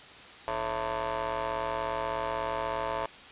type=ring-modulated tone; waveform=20% pulse; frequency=116.54 Hz; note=A#2; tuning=in tune; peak=-22 dBFS; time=0.48-3.06 s; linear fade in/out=0 ms; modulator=780 Hz; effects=white hiss -48 dBFS RMS until 3.31 s + resampled to 8000 Hz